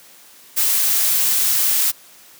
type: noise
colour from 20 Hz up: blue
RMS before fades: -17 dBFS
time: 0.56-1.92 s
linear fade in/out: 20 ms
effects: white hiss -46 dBFS RMS until 2.39 s + high-pass 150 Hz 12 dB/octave